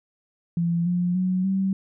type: tone with pitch steps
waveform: sine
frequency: 170 / 177.12 / 184.53 / 192.26 Hz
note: F3 / F3 / F#3 / G3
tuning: -46 / +25 / -4 / -33 cents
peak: -20 dBFS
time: 0.57-1.73 s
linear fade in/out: 2 ms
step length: 290 ms
effects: none